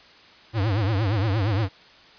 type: tone with vibrato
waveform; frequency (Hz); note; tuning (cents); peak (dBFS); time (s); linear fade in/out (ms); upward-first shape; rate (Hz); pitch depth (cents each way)
square; 103.83; G#2; 0; -21; 0.53-1.69; 50; triangle; 8.6; 220
effects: white hiss -50 dBFS RMS until 2.18 s + resampled to 11025 Hz